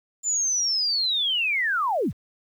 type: linear sweep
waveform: sine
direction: down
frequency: 7180 to 38.89 Hz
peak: -21 dBFS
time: 0.23-2.13 s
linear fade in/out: 50 ms
effects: 9-bit